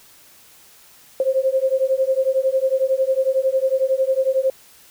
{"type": "beating tone pair", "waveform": "sine", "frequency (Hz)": [523.3, 534.3], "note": ["C5", "C5"], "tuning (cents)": [0, 36], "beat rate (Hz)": 11, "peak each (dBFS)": -19, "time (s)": [1.2, 4.5], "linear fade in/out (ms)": 2, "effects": ["white hiss -49 dBFS RMS until 4.9 s"]}